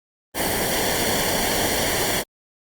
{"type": "noise with comb filter", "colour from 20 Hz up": "pink", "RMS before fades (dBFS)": -22, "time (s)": [0.34, 2.24], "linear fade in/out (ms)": 50, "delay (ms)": 0.78, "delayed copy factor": -0.7, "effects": ["Opus 32 kbps"]}